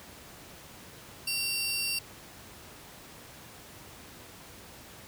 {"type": "tone pair together", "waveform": "sawtooth", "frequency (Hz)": [2744, 4622], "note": ["F7", "D8"], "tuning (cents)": [-31, -28], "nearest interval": "major sixth", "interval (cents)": 903, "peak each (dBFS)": [-29, -29], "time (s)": [1.27, 1.99], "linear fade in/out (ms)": 5, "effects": ["pink hiss -49 dBFS RMS until 5.07 s", "high-pass 60 Hz 12 dB/octave"]}